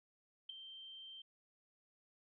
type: tone with ADSR envelope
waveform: sine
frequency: 3136 Hz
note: G7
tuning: in tune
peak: -39 dBFS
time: 0.49-1.22 s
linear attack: 8 ms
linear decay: 4 ms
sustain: -11 dB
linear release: 5 ms
effects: none